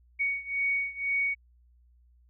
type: beating tone pair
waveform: sine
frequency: 2235 / 2237 Hz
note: C#7 / C#7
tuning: +14 / +15 cents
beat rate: 2 Hz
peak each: -29 / -31 dBFS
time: 0.19-1.35 s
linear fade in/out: 20 ms
effects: added 60 Hz sine -58 dBFS peak until 2.29 s